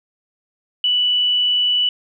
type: tone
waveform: sine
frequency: 2963 Hz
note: F#7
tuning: 2 cents sharp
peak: -14 dBFS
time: 0.84-1.89 s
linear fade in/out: 2 ms
effects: none